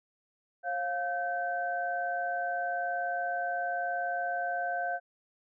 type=tone cluster; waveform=sine; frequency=541 / 704 / 1543 Hz; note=C#5 / F5 / G6; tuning=-42 / +14 / -28 cents; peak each=-40 / -31 / -35 dBFS; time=0.63-5 s; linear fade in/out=50 ms; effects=none